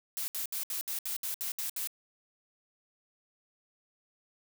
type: noise bursts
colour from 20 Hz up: blue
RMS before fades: -35 dBFS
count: 10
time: 0.17-1.873 s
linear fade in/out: 0 ms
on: 110 ms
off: 67 ms
effects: none